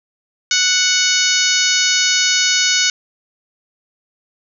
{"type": "harmonic tone", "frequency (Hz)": 740, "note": "F#5", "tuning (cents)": 0, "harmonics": [2, 3, 4, 5, 6, 7, 8, 9], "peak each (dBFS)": [-21, -21, -21, -21, -21, -21, -21, -21], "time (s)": [0.51, 2.9], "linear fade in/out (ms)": 2, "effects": []}